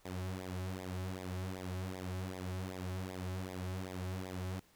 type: tone with flanger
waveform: sawtooth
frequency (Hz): 92.6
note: F#2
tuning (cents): +2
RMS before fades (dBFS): -41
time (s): 0.05-4.6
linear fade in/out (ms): 5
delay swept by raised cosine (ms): 0.68 to 4.28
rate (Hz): 2.6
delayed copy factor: -0.9
effects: pink hiss -67 dBFS RMS until 4.75 s